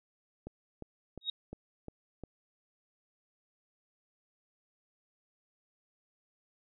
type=click train; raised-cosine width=2 ms; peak=-29 dBFS; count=6; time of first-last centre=0.47-2.237 s; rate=2.83 Hz
type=tone with exponential growth; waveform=sine; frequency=3766 Hz; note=A#7; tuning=17 cents sharp; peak=-27 dBFS; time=1.21-1.3 s; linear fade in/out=5 ms; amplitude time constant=18 ms
effects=none